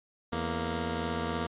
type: tone pair together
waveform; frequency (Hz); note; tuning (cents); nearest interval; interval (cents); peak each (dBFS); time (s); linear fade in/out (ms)
10% pulse; 83.18 / 233.1; E2 / A#3; +16 / 0; octave + tritone; 1784; -25; 0.32-1.47; 10
effects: resampled to 8000 Hz